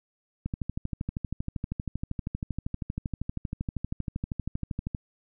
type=click train; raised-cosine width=5 ms; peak=-18 dBFS; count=58; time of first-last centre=0.46-4.948 s; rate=12.7 Hz; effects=none